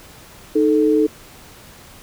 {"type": "tone pair together", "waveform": "sine", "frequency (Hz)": [309.5, 437.7], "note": ["D#4", "A4"], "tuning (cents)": [-9, -9], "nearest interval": "tritone", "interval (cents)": 600, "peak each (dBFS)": -15, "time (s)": [0.55, 1.07], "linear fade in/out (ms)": 10, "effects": ["pink hiss -43 dBFS RMS until 2.02 s"]}